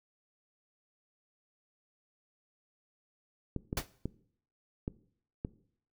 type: clicks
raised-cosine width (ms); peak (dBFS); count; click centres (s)
3; -21; 5; 3.563 / 3.729 / 4.056 / 4.879 / 5.449
type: noise with exponential decay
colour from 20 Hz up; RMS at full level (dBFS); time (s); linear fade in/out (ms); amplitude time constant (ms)
pink; -26; 3.77-3.87; 5; 20
effects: noise-tail reverb RT60 0.6 s tail -19 dB re dry